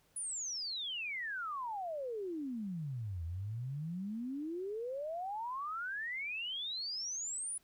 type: exponential two-way sweep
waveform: sine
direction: down then up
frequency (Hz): 10100 to 80.4 to 10100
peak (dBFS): -37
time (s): 0.16-7.58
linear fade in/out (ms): 5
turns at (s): 3.24
effects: pink hiss -71 dBFS RMS until 7.63 s